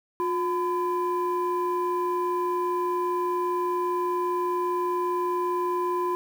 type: tone pair together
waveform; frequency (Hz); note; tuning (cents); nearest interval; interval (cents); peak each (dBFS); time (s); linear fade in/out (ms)
sine; 357.5 / 1010; F4 / B5; +41 / +39; octave + tritone; 1798; -25; 0.2-6.15; 0
effects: tanh soft clip ceiling -19 dBFS + 8-bit